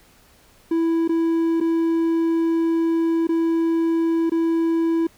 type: tone with dropouts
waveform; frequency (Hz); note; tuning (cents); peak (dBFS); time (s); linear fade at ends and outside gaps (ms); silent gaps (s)
triangle; 330; E4; +2; -15; 0.71-5.07; 5; 1.078-1.092 / 1.603-1.61 / 3.271-3.29 / 4.297-4.318
effects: pink hiss -54 dBFS RMS until 5.17 s